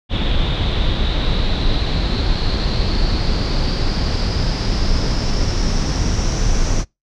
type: noise with low-pass filter sweep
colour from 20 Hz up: brown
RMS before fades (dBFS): -17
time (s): 0.09-6.85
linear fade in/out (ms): 50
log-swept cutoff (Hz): 3500 to 6000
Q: 7.7
effects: noise-tail reverb RT60 0.2 s tail -25 dB re dry